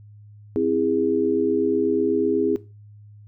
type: chord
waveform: sine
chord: C augmented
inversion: none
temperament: equal with one note detuned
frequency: 261.6 / 329.6 / 409.4 Hz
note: C4 / E4 / G#4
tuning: 0 / 0 / -25 cents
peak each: -24 / -23 / -22 dBFS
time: 0.56-2.56 s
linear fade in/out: 0 ms
effects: noise-tail reverb RT60 0.3 s tail -18 dB re dry + added 104 Hz sine -43 dBFS peak until 3.27 s